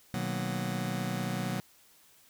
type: chord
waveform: sawtooth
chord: B major seventh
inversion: none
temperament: just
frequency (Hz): 123.47 / 154.34 / 185.21 / 231.5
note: B2 / D#3 / F#3 / A#3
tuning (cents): 0 / -14 / +2 / -12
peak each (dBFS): -32 / -34 / -30 / -35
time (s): 0.14-1.6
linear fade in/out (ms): 0
effects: white hiss -61 dBFS RMS until 2.29 s